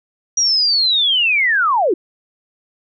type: linear sweep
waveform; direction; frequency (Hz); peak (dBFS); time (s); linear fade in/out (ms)
sine; down; 5800 to 311.1; -12; 0.37-1.94; 5
effects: none